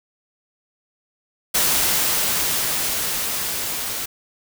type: noise with level ramp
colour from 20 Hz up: white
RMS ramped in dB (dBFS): -18 to -27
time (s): 1.54-4.06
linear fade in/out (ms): 10
effects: none